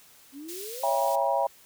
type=exponential sweep; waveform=sine; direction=up; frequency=264.1 to 985 Hz; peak=-38 dBFS; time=0.32-1.27 s; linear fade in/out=50 ms
type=high-pass noise; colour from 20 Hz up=white; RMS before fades=-40 dBFS; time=0.48-1.16 s; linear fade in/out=10 ms; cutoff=3000 Hz; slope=12 dB/octave
type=chord; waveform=sine; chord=C# diminished seventh; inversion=none; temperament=just; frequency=554.4 / 665.2 / 798.3 / 957.9 Hz; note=C#5 / E5 / G5 / Bb5; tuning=0 / +16 / +31 / +47 cents; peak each=-28 dBFS; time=0.83-1.47 s; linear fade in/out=5 ms
effects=white hiss -55 dBFS RMS until 1.65 s

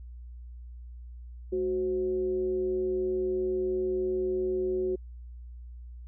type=tone with frequency modulation; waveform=sine; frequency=370 Hz; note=F#4; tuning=in tune; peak=-26 dBFS; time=1.52-4.96 s; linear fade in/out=10 ms; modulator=157 Hz; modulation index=0.36; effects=added 60 Hz sine -41 dBFS peak until 6.07 s

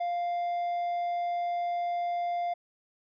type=tone; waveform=triangle; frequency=698.5 Hz; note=F5; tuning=in tune; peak=-26 dBFS; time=0-2.54 s; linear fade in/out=10 ms; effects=resampled to 11025 Hz

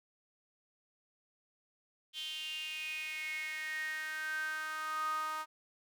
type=tone with high-pass filter sweep; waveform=sawtooth; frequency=311.1 Hz; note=D#4; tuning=in tune; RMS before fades=-39 dBFS; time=2.13-5.46 s; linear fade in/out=50 ms; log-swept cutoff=3200 to 1100 Hz; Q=9.7; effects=none

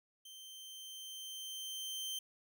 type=tone with level ramp; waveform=sawtooth; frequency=3120 Hz; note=G7; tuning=9 cents flat; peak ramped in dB=-48 to -35 dBFS; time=0.25-2.19 s; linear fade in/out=5 ms; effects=none

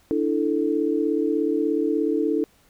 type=chord; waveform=sine; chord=D suspended second; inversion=none; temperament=just; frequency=293.7 / 330.4 / 440.5 Hz; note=D4 / E4 / A4; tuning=0 / +4 / +2 cents; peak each=-24 dBFS; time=0.11-2.44 s; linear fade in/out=0 ms; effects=pink hiss -59 dBFS RMS until 2.69 s

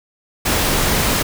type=noise; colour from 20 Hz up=pink; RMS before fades=-17 dBFS; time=0.45-1.23 s; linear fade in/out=10 ms; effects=none

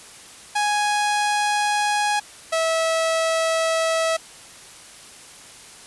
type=tone pair in turn; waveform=sawtooth; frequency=831 / 650.6 Hz; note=G#5 / E5; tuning=+1 / -23 cents; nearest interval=major third; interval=424 cents; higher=first; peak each=-15 dBFS; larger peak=neither; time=0.55-2.2 / 2.52-4.17 s; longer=neither; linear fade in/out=10 ms; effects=white hiss -43 dBFS RMS until 5.86 s + resampled to 24000 Hz

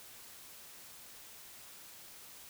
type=silence; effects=white hiss -53 dBFS RMS until 2.49 s

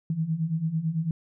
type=beating tone pair; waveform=sine; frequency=155.56 / 164.56 Hz; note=D#3 / E3; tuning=0 / -3 cents; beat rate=9 Hz; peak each=-30 / -26 dBFS; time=0.1-1.11 s; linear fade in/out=2 ms; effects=none

